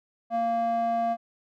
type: tone with band-pass filter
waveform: square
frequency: 231.2 Hz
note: A#3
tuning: 14 cents flat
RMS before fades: -26 dBFS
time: 0.3-1.17 s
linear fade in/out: 50 ms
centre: 680 Hz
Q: 3.7
effects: none